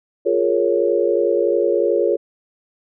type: chord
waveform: sine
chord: Bb minor seventh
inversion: second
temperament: equal with one note detuned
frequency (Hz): 352.3 / 415.3 / 466.2 / 554.4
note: F4 / Ab4 / Bb4 / Db5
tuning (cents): +15 / 0 / 0 / 0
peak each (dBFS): -20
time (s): 0.25-2.17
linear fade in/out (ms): 20
effects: none